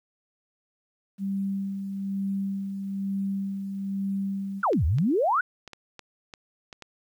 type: tone with tremolo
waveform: sine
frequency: 196 Hz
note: G3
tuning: in tune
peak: -25 dBFS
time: 1.18-4.63 s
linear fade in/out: 50 ms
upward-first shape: sine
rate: 1.1 Hz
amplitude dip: 45%
type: exponential two-way sweep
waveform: sine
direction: down then up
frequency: 1544 to 70 to 1544 Hz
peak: -20 dBFS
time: 4.63-5.41 s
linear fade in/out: 5 ms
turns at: 4.85 s
type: clicks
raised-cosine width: 0.2 ms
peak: -24 dBFS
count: 8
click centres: 4.732 / 4.985 / 5.677 / 5.733 / 5.993 / 6.338 / 6.728 / 6.823 s
effects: 10-bit